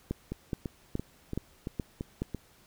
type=two click trains; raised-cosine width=3 ms; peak=-21 / -18 dBFS; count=7 / 6; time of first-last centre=0.32-2.347 / 0.11-2.22 s; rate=2.96 / 2.37 Hz; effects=pink hiss -61 dBFS RMS until 2.66 s